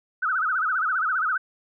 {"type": "tone with vibrato", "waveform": "sine", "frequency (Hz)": 1384, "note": "F6", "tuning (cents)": -16, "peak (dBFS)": -21, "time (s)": [0.22, 1.38], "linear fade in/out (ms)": 10, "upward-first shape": "sine", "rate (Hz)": 15, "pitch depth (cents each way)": 190, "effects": []}